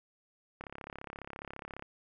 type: click train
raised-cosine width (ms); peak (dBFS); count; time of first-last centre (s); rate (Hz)
0.5; -27; 43; 0.61-1.824; 34.6
effects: none